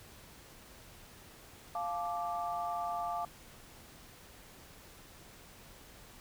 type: chord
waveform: sine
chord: D minor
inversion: first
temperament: equal with one note detuned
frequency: 698.5 / 866.4 / 1174.7 Hz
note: F5 / A5 / D6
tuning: 0 / -27 / 0 cents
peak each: -36 / -40 / -39 dBFS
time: 1.75-3.25 s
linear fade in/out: 2 ms
effects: pink hiss -55 dBFS RMS until 6.2 s